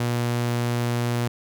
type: tone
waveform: sawtooth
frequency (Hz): 119.8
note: A#2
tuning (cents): +48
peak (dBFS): -18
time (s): 0-1.28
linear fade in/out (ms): 5
effects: none